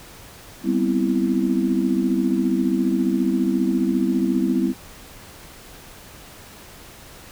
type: chord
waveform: sine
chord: C major seventh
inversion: second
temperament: equal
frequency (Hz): 196 / 246.9 / 261.6 / 329.6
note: G3 / B3 / C4 / E4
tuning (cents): 0 / 0 / 0 / 0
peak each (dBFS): -23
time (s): 0.63-4.74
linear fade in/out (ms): 50
effects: pink hiss -43 dBFS RMS until 7.31 s